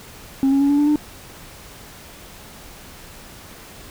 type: tone with pitch steps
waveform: sine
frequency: 270 / 275.5 / 281.1 / 286.9 / 292.7 / 298.7 Hz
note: C#4 / C#4 / C#4 / D4 / D4 / D4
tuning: -45 / -11 / +24 / -40 / -6 / +29 cents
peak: -11 dBFS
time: 0.43-0.958 s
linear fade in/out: 0 ms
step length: 88 ms
effects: tanh soft clip ceiling -12 dBFS + pink hiss -41 dBFS RMS until 3.9 s